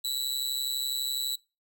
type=tone with amplitude modulation; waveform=sawtooth; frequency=3940 Hz; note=B7; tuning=5 cents flat; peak=-22 dBFS; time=0.04-1.36 s; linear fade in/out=10 ms; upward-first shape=sine; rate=132 Hz; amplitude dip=80%; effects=noise-tail reverb RT60 0.3 s tail -25 dB re dry